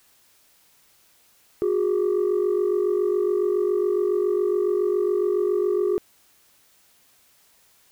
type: tone pair together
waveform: sine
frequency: 363.2 / 410.4 Hz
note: F#4 / G#4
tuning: -32 / -21 cents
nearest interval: major second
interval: 211 cents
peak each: -20 dBFS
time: 1.62-5.98 s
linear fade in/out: 0 ms
effects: tanh soft clip ceiling -16 dBFS + white hiss -59 dBFS RMS until 7.91 s